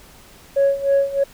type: tone with tremolo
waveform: sine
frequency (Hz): 554.4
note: C#5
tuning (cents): 0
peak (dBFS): -10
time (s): 0.56-1.24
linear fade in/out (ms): 10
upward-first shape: sine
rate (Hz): 3.2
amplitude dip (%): 85
effects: tanh soft clip ceiling -10 dBFS + pink hiss -46 dBFS RMS until 1.33 s